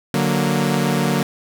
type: chord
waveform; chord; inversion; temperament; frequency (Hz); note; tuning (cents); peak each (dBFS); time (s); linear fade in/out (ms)
sawtooth; D augmented; none; equal; 146.83 / 185 / 233.1; D3 / F#3 / A#3; 0 / 0 / 0; -17; 0.14-1.23; 2
effects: none